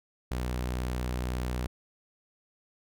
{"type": "tone", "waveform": "sawtooth", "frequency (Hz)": 61.9, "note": "B1", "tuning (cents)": 5, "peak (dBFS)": -26, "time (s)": [0.31, 1.67], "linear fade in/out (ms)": 5, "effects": []}